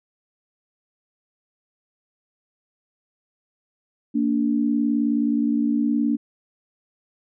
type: tone pair together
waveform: sine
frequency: 230.6 / 289.8 Hz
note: A#3 / D4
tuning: -19 / -23 cents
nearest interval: major third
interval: 396 cents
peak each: -21 dBFS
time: 4.14-6.17 s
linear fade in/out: 20 ms
effects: none